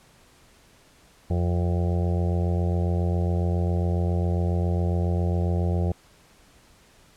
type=harmonic tone; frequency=87.31 Hz; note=F2; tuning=in tune; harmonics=1 / 2 / 4 / 5 / 6 / 7 / 8 / 9; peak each=-22 / -28 / -34 / -36 / -38 / -39 / -40 / -41 dBFS; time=1.3-5.92 s; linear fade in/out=5 ms; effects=pink hiss -56 dBFS RMS until 7.16 s + low-pass 11000 Hz 12 dB/octave